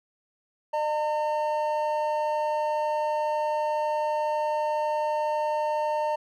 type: tone pair together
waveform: triangle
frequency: 606 / 908 Hz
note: D#5 / A#5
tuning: -46 / -46 cents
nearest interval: perfect fifth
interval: 700 cents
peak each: -25 dBFS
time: 0.73-6.16 s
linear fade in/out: 10 ms
effects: none